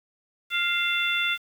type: harmonic tone with a mistuned harmonic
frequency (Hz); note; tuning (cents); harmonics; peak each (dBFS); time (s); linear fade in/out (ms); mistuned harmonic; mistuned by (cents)
698.5; F5; 0; 2 / 3 / 4 / 5; -28 / -28 / -28 / -28; 0.5-1.38; 50; 4; -46
effects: 8-bit